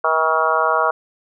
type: harmonic tone with a mistuned harmonic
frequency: 160 Hz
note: D#3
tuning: 49 cents sharp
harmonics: 3 / 4 / 5 / 6 / 7 / 8 / 9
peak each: -24 / -21 / -24 / -23 / -20 / -23 / -22 dBFS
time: 0.04-0.91 s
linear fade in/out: 5 ms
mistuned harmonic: 9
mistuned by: -48 cents
effects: none